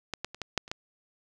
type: clicks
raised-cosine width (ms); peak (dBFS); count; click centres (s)
0.2; -15 / -15 / -25 / -17 / -8 / -29 / -15; 7; 0.137 / 0.246 / 0.346 / 0.417 / 0.577 / 0.679 / 0.715
effects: none